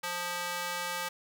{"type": "tone with high-pass filter", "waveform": "square", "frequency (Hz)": 176.1, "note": "F3", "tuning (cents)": 15, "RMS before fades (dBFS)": -35, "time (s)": [0.03, 1.09], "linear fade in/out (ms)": 10, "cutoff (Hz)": 1000, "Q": 0.83, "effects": []}